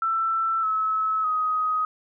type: tone with pitch steps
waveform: sine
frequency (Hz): 1333 / 1294.3 / 1256.7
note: E6 / E6 / D#6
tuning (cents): +19 / -32 / +17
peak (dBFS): -21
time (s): 0.02-1.85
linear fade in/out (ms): 2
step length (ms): 610
effects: none